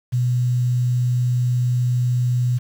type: tone with quantisation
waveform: sine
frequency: 123.47 Hz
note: B2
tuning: in tune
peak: -16 dBFS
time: 0.12-2.59 s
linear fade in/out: 20 ms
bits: 7
effects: none